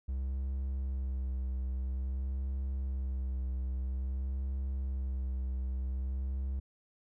triangle tone with vibrato, 65.41 Hz, C2, in tune, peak -30 dBFS, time 0.08-6.6 s, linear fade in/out 10 ms, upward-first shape sine, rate 0.5 Hz, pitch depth 32 cents each way, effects none

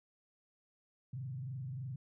sine tone with frequency modulation, 130.1 Hz, C3, 9 cents flat, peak -39 dBFS, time 1.13-1.96 s, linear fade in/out 5 ms, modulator 23.2 Hz, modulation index 0.71, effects none

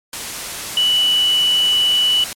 sine tone in noise, 2960 Hz, F#7, in tune, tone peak -12 dBFS, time 0.77-2.24 s, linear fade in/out 2 ms, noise white, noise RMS -26 dBFS, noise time 0.13-2.33 s, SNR +11 dB, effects low-pass 11000 Hz 12 dB/octave + MP3 96 kbps

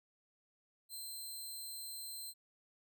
10% pulse tone, 4120 Hz, C8, 28 cents flat, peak -37 dBFS, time 0.89-2.34 s, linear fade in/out 50 ms, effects none

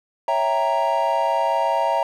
triangle chord, C# diminished seventh, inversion none, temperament equal, 554.4 / 659.3 / 784 / 932.3 Hz, C#5 / E5 / G5 / Bb5, 0 / 0 / 0 / 0 cents, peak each -24 / -21 / -24 / -19 dBFS, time 0.28-2.03 s, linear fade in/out 2 ms, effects none

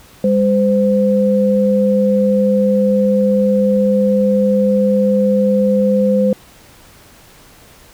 sine tone pair together, 201.4 / 514 Hz, G3 / C5, +47 / -31 cents, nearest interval octave + major third, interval 1622 cents, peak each -13 dBFS, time 0.24-6.33 s, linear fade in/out 2 ms, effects pink hiss -44 dBFS RMS until 7.93 s

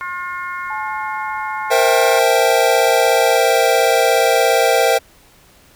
harmonic tone, 357.4 Hz, F4, 40 cents sharp, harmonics 3 / 4 / 5 / 6, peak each -26 / -27 / -34 / -31 dBFS, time 0.01-2.19 s, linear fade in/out 0 ms
sine tone with vibrato, 860 Hz, A5, 40 cents flat, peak -24 dBFS, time 0.7-3.37 s, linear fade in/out 5 ms, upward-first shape triangle, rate 15 Hz, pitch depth 14 cents each way
square chord, C dominant seventh, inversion third, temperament equal, 466.2 / 523.3 / 659.3 / 784 Hz, Bb4 / C5 / E5 / G5, 0 / 0 / 0 / 0 cents, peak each -18 dBFS, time 1.7-4.99 s, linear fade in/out 20 ms
effects pink hiss -49 dBFS RMS until 5.75 s

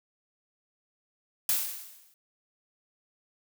blue noise with exponential decay, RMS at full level -24 dBFS, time 1.49-2.14 s, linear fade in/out 2 ms, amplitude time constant 140 ms, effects none

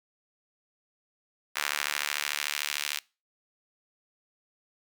sawtooth tone with high-pass filter sweep, 73.42 Hz, D2, in tune, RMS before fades -32 dBFS, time 1.55-3 s, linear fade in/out 20 ms, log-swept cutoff 1600 to 2700 Hz, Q 1.1, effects noise-tail reverb RT60 0.3 s tail -23 dB re dry

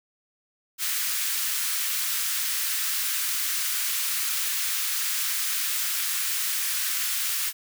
white high-pass noise, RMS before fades -27 dBFS, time 0.78-7.53 s, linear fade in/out 50 ms, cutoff 1300 Hz, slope 24 dB/octave, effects none

